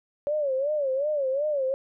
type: tone with vibrato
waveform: sine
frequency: 564 Hz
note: C#5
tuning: 30 cents sharp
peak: -23 dBFS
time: 0.27-1.74 s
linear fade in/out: 0 ms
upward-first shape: sine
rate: 2.7 Hz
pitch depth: 140 cents each way
effects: none